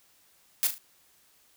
blue noise with echo, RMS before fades -24 dBFS, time 0.63-0.67 s, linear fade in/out 0 ms, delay 37 ms, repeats 3, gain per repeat -8 dB, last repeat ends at 0.781 s, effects white hiss -63 dBFS RMS until 1.56 s

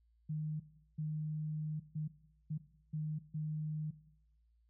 sine tone bursts at uneven times, 153.7 Hz, D#3, 21 cents flat, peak -35 dBFS, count 6, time 0.29-0.6 / 0.98-1.8 / 1.95-2.08 / 2.5-2.58 / 2.93-3.19 / 3.34-3.91 s, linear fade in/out 10 ms, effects noise-tail reverb RT60 0.8 s tail -17 dB re dry + added 57 Hz sine -68 dBFS peak until 4.69 s

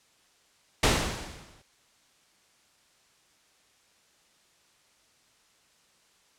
pink noise with exponential decay, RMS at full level -19 dBFS, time 0.83-1.62 s, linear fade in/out 5 ms, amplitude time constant 170 ms, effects white hiss -64 dBFS RMS until 6.38 s + low-pass 8000 Hz 12 dB/octave

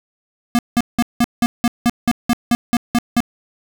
square tone bursts, 238.4 Hz, A#3, 39 cents sharp, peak -12 dBFS, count 13, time 0.55-3.204 s, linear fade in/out 0 ms, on 38 ms, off 180 ms, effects none

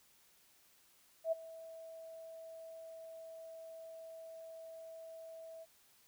sine tone with ADSR envelope, 652 Hz, E5, 19 cents flat, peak -29 dBFS, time 1.24-5.66 s, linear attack 80 ms, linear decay 16 ms, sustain -19 dB, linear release 37 ms, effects white hiss -68 dBFS RMS until 6.07 s

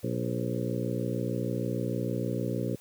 harmonic tone with a mistuned harmonic, 60 Hz, B1, 49 cents flat, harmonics 2 / 3 / 4 / 5 / 6 / 7 / 8 / 9, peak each -33 / -35 / -36 / -37 / -38 / -38 / -39 / -40 dBFS, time 0.03-2.76 s, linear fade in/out 10 ms, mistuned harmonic 8, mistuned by +48 cents, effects white hiss -56 dBFS RMS until 2.8 s

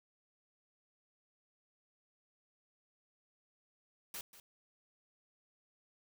white noise with echo, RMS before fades -44 dBFS, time 4.14-4.21 s, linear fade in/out 2 ms, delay 190 ms, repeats 1, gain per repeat -14 dB, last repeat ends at 4.4 s, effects none

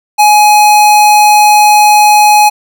square tone, 840 Hz, G#5, 19 cents sharp, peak -3 dBFS, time 0.18-2.5 s, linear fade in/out 20 ms, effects none

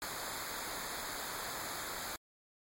pink noise with comb filter, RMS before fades -41 dBFS, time 0.02-2.16 s, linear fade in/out 0 ms, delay 0.35 ms, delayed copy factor -0.8, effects MP3 64 kbps

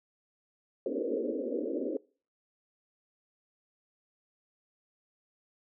white band-pass noise, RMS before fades -33 dBFS, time 0.86-1.97 s, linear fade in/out 2 ms, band 240 to 550 Hz, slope 96 dB/octave, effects noise-tail reverb RT60 0.4 s tail -24 dB re dry

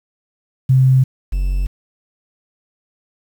sine / triangle tone pair in turn, 130.81 / 46.25 Hz, C3 / F#1, 0 / 0 cents, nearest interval octave + tritone, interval 1800 cents, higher first, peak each -8 / -13 dBFS, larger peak first, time 0.69-1.04 / 1.32-1.67 s, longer neither, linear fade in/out 10 ms, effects 7-bit

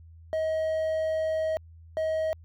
triangle tone pair in turn, 634 / 634 Hz, D#5 / D#5, +32 / +32 cents, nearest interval unison, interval 0 cents, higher neither, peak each -23 dBFS, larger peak neither, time 0.33-1.57 / 1.97-2.33 s, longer first, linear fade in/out 0 ms, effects added 82 Hz sine -47 dBFS peak until 2.44 s

